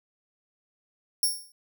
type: tone with exponential decay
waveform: 10% pulse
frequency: 5490 Hz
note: F8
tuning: 31 cents flat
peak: -13 dBFS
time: 1.23-1.52 s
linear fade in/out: 2 ms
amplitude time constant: 63 ms
effects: none